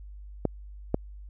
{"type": "clicks", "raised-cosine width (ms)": 2, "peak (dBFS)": -10, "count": 2, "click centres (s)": [0.453, 0.944], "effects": ["added 50 Hz sine -41 dBFS peak until 1.29 s"]}